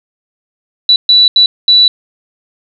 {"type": "tone bursts at uneven times", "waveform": "sine", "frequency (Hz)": 3951, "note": "B7", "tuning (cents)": 0, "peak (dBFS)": -3, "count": 4, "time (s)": [[0.89, 0.96], [1.09, 1.28], [1.36, 1.46], [1.68, 1.88]], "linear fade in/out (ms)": 2, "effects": []}